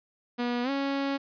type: tone with pitch glide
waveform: sawtooth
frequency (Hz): 242.2 to 276.6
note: B3 to C#4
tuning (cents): -34 to -4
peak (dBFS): -23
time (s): 0.38-1.18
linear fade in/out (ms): 20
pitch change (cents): +230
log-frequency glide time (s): 0.63-0.7
effects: resampled to 11025 Hz